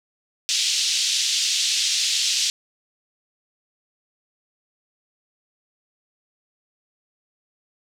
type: band-pass noise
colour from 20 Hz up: pink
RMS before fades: -22 dBFS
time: 0.49-2.5 s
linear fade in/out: 0 ms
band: 3200 to 6900 Hz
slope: 24 dB/octave
effects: none